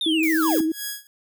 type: linear sweep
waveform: triangle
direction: down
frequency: 3732 to 217.5 Hz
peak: -21 dBFS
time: 0.01-0.61 s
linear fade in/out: 2 ms
type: tone with vibrato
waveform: sine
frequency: 318.9 Hz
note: D#4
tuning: 43 cents sharp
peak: -19 dBFS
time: 0.06-0.72 s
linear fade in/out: 5 ms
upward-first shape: triangle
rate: 13 Hz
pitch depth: 43 cents each way
type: noise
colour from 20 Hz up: violet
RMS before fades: -30 dBFS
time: 0.23-0.6 s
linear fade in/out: 2 ms
type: tone with tremolo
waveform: 5% pulse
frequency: 1661.2 Hz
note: G#6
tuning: in tune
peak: -16 dBFS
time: 0.42-1.07 s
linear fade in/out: 2 ms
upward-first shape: sine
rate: 2.8 Hz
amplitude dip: 95%
effects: none